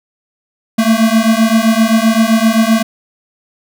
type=beating tone pair; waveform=square; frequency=220 / 227.7 Hz; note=A3 / A#3; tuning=0 / -40 cents; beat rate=7.7 Hz; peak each=-12 dBFS; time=0.78-2.83 s; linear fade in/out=10 ms; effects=none